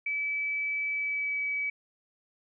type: tone with pitch glide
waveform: sine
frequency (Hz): 2300 to 2283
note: D7 to D7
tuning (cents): -37 to -50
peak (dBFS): -28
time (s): 0.06-1.7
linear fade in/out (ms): 5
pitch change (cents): -13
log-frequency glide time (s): 0.9-1.43
effects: none